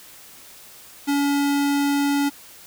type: tone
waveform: square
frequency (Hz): 283.8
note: C#4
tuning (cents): +41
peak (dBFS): -19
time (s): 1.07-2.3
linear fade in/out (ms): 20
effects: white hiss -45 dBFS RMS until 2.66 s